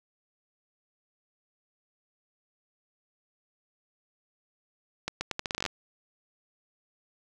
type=accelerating click train; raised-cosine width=0.2 ms; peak=-13 dBFS; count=13; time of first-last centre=5.08-5.662 s; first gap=130 ms; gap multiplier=0.79; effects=none